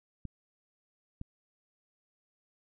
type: clicks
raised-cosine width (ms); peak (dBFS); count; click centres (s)
5; -27; 2; 0.253 / 1.214
effects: none